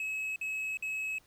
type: tone bursts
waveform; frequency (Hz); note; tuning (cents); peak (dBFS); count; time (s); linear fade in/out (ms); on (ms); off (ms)
triangle; 2572; E7; -43; -31; 3; 0-1.184; 2; 360; 52
effects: pink hiss -65 dBFS RMS until 1.26 s